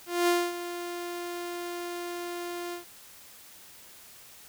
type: tone with ADSR envelope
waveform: sawtooth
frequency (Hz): 349.2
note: F4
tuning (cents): 0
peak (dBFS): -17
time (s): 0.06-2.85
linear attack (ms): 220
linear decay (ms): 240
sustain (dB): -13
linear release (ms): 120
effects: white hiss -51 dBFS RMS until 4.48 s